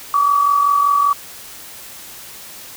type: tone pair together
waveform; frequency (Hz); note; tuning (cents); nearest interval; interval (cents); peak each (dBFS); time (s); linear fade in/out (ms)
sine; 1141 / 1186.2; C#6 / D6; +50 / +17; minor second; 67; -12 / -20; 0.14-1.13; 2
effects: white hiss -36 dBFS RMS until 2.76 s